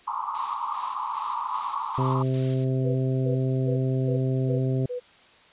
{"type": "band-pass noise", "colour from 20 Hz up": "pink", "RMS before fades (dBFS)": -30, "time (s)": [0.07, 2.23], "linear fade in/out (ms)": 10, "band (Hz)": [880, 1200], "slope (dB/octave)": 96}
{"type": "noise with tremolo", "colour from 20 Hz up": "blue", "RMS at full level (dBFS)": -35, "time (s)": [0.34, 2.65], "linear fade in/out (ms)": 10, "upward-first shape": "square", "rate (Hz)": 2.5, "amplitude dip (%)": 45}
{"type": "harmonic tone", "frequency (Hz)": 130.81, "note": "C3", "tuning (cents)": 0, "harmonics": [1, 2, 3, 4, 5], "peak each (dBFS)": [-23, -30, -31, -37, -39], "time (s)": [1.98, 4.86], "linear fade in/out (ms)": 2}
{"type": "tone bursts", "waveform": "sine", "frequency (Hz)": 493.9, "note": "B4", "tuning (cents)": 0, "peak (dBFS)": -28, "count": 6, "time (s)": [2.84, 5], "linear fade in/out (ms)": 20, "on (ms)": 110, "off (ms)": 300}
{"effects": ["white hiss -54 dBFS RMS until 5.52 s", "resampled to 8000 Hz"]}